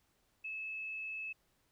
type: tone with frequency modulation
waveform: sine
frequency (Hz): 2600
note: E7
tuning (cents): -24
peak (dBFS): -39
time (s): 0.44-1.33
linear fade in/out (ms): 10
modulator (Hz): 52.2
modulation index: 0.37
effects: pink hiss -75 dBFS RMS until 1.71 s

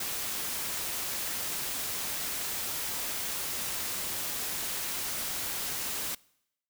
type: noise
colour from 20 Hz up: white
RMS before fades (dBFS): -34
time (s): 0-6.15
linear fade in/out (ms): 5
effects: noise-tail reverb RT60 0.8 s tail -24 dB re dry

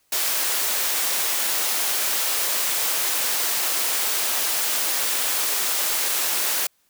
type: high-pass noise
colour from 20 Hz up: white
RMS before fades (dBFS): -23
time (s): 0.12-6.67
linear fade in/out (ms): 5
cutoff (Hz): 400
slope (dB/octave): 12
effects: white hiss -65 dBFS RMS until 6.89 s

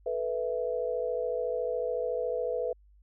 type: chord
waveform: sine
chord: A suspended second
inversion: none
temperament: equal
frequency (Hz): 440 / 493.9 / 659.3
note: A4 / B4 / E5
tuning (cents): 0 / 0 / 0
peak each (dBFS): -35 / -30 / -35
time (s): 0.06-2.73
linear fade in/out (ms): 5
effects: added 50 Hz sine -56 dBFS peak until 3.02 s

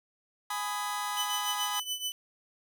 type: chord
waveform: sawtooth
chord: G# minor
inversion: none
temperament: just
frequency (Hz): 830.6 / 996.7 / 1245.9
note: G#5 / B5 / D#6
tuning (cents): 0 / +16 / +2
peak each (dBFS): -32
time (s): 0.5-1.8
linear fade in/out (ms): 5
type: tone with tremolo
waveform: sawtooth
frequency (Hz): 3000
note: F#7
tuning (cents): +23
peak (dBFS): -26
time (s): 1.17-2.12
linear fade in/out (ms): 0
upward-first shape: triangle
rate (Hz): 7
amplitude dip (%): 85
effects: none

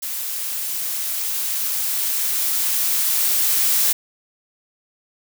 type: noise with level ramp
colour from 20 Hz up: blue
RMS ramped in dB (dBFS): -27 to -17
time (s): 0.02-3.93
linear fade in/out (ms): 10
effects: none

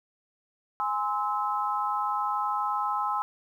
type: chord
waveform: sine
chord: Ab augmented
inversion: none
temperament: just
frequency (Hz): 830.6 / 1038.3 / 1297.8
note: Ab5 / C6 / E6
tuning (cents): 0 / -14 / -27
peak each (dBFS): -30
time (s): 0.8-3.22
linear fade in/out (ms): 0
effects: 10-bit

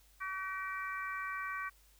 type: harmonic tone with a mistuned harmonic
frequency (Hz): 380.4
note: F#4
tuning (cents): +48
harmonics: 3 / 4 / 5 / 6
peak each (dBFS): -40 / -42 / -44 / -46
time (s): 0.2-1.7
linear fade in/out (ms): 20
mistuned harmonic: 6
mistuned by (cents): +32
effects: added 50 Hz sine -64 dBFS peak until 1.99 s + white hiss -67 dBFS RMS until 1.99 s

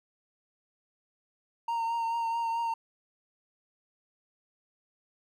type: tone with vibrato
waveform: triangle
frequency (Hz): 922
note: A#5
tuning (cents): -19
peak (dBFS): -26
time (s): 1.68-2.74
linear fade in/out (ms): 5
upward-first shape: triangle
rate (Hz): 4.6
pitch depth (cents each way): 26
effects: none

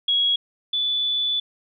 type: tone pair in turn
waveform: sine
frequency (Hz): 3322 / 3473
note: G#7 / A7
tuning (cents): 0 / -23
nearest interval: minor second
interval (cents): 77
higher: second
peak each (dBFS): -17 / -20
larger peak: first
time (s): 0.08-0.36 / 0.73-1.4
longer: second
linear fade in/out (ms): 5
effects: none

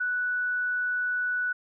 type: tone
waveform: sine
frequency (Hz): 1480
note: F#6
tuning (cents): 0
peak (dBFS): -25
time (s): 0-1.53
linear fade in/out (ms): 10
effects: none

